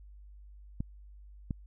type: clicks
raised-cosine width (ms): 5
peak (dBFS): -21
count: 2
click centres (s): 0.805 / 1.508
effects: added 50 Hz sine -49 dBFS peak until 1.66 s